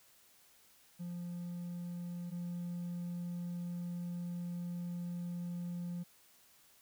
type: tone pair in turn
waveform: triangle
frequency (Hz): 174.61 / 174.61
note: F3 / F3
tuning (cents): 0 / 0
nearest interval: unison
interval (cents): 0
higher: neither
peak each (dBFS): -37 / -35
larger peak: second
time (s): 0.99-2.31 / 2.31-6.04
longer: second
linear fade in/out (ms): 20
effects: tanh soft clip ceiling -32 dBFS + white hiss -65 dBFS RMS until 6.81 s